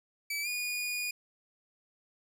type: tone with pitch glide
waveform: sawtooth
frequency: 2300 to 2451 Hz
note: D7 to D#7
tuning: -37 to -27 cents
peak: -29 dBFS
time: 0.3-1.11 s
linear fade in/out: 5 ms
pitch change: +110 cents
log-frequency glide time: 0.42-0.48 s
effects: none